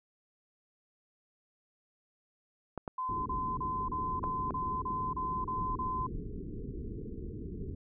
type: clicks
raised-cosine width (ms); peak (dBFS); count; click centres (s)
1; -23; 4; 2.777 / 2.878 / 4.24 / 4.507
type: tone bursts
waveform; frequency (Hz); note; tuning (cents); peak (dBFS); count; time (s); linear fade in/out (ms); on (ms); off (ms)
sine; 1025; C6; -36; -32; 10; 2.98-6.068; 5; 280; 32
type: low-pass noise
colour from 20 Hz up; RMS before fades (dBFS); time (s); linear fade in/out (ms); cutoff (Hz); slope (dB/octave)
pink; -40; 3.09-7.75; 2; 450; 96
effects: none